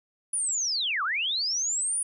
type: linear two-way sweep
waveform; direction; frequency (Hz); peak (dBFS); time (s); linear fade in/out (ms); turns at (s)
sine; down then up; 9910 to 1100 to 9910; -25; 0.33-2.03; 5; 1.03
effects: none